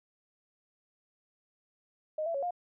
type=tone with pitch steps; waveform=sine; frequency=619 / 669 / 555 / 708 Hz; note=D#5 / E5 / C#5 / F5; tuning=-9 / +25 / +2 / +23 cents; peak=-30 dBFS; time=2.18-2.508 s; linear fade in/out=5 ms; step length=82 ms; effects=none